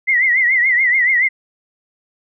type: tone with vibrato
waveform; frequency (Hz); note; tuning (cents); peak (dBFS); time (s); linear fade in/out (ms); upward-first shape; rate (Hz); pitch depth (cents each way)
sine; 2017; B6; +36; -11; 0.07-1.29; 20; triangle; 7; 130
effects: none